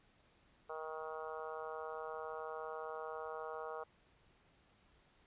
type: harmonic tone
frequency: 157.7 Hz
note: D#3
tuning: 24 cents sharp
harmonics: 3 / 4 / 5 / 6 / 7 / 8 / 9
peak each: -46 / -49 / -50 / -53 / -51 / -51 / -55 dBFS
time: 0.69-3.84 s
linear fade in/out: 10 ms
effects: pink hiss -70 dBFS RMS until 5.26 s + resampled to 8000 Hz